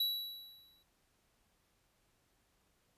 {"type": "tone with exponential decay", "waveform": "square", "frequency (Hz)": 3921, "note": "B7", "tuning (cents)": -13, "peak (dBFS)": -30, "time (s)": [0, 0.83], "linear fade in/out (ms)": 5, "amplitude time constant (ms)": 180, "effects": ["pink hiss -75 dBFS RMS until 2.97 s", "resampled to 32000 Hz"]}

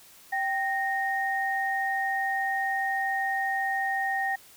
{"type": "tone pair together", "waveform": "sine", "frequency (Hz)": [779.1, 1853], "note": ["G5", "A#6"], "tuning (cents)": [-11, -11], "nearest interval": "octave + minor third", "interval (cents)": 1500, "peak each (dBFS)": -28, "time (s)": [0.32, 4.36], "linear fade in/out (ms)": 10, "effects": ["white hiss -53 dBFS RMS until 4.56 s"]}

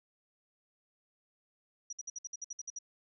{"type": "tone bursts", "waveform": "sine", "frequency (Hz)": 5810, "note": "F#8", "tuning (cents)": -32, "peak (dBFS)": -38, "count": 11, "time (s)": [1.9, 2.788], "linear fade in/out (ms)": 5, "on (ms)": 28, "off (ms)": 58, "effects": []}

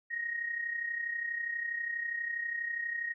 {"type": "tone with amplitude modulation", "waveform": "sine", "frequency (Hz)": 1874, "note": "A#6", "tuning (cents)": 9, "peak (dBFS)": -30, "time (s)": [0.1, 3.14], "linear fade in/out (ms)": 20, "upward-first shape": "sine", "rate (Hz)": 32.3, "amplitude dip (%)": 60, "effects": []}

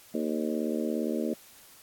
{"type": "harmonic tone with a mistuned harmonic", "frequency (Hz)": 77.4, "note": "D#2", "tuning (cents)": -9, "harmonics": [3, 4, 5, 6, 7, 8], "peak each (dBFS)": [-31, -33, -35, -37, -38, -39], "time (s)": [0.14, 1.34], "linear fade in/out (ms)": 5, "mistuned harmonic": 8, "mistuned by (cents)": -18, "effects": ["white hiss -54 dBFS RMS until 1.82 s", "AAC 64 kbps"]}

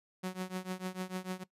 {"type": "tone with tremolo", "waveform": "sawtooth", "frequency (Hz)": 185, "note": "F#3", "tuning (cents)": 0, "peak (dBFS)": -29, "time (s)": [0.23, 1.44], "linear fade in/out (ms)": 10, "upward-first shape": "triangle", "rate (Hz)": 6.7, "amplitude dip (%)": 95, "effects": ["noise-tail reverb RT60 0.1 s tail -19 dB re dry", "resampled to 32000 Hz"]}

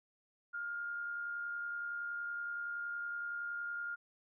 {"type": "tone with amplitude modulation", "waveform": "sine", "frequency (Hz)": 1411, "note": "F6", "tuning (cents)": 17, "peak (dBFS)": -36, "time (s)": [0.53, 3.96], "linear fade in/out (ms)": 20, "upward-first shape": "sine", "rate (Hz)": 70.7, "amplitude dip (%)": 35, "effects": []}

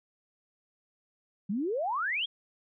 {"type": "exponential sweep", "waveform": "sine", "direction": "up", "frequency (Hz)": [183.7, 3383], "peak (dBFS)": -28, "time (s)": [1.49, 2.26], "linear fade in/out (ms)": 10, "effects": []}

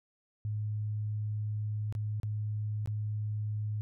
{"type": "tone with dropouts", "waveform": "sine", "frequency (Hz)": 106, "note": "G#2", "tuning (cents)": 36, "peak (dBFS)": -31, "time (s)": [0.45, 3.81], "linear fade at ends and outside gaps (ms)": 0, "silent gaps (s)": [[1.925, 1.951], [2.2, 2.232], [2.859, 2.874]], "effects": []}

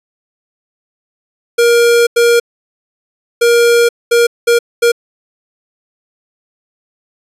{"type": "tone bursts at uneven times", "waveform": "square", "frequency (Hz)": 471.7, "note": "A#4", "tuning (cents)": 20, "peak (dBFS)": -7, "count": 6, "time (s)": [[1.58, 2.07], [2.16, 2.4], [3.41, 3.89], [4.11, 4.27], [4.47, 4.59], [4.82, 4.92]], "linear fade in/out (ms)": 10, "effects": ["resampled to 32000 Hz"]}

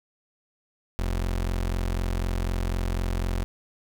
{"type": "tone", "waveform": "30% pulse", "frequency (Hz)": 44, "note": "F1", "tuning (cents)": 14, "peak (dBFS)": -22, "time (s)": [0.99, 3.44], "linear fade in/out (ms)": 0, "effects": []}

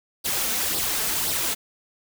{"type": "noise with flanger", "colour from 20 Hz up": "white", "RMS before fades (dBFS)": -25, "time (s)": [0.24, 1.55], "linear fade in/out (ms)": 20, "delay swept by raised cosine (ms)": [0.21, 4.61], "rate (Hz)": 1.9, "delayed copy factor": 0.6, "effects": []}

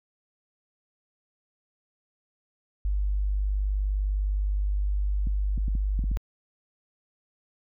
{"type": "tone", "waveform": "sine", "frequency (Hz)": 49.77, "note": "G1", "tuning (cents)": 27, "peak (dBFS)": -23, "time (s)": [2.85, 6.17], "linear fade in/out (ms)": 0}
{"type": "clicks", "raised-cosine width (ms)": 5, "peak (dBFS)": -22, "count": 8, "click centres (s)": [5.271, 5.578, 5.682, 5.752, 5.992, 6.04, 6.115, 6.171]}
{"effects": []}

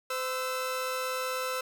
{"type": "tone pair together", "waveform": "sawtooth", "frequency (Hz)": [512.2, 1318.5], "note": ["C5", "E6"], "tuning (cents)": [-37, 0], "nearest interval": "octave + major third", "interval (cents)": 1637, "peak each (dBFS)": [-29, -30], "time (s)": [0.1, 1.61], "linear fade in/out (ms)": 5, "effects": []}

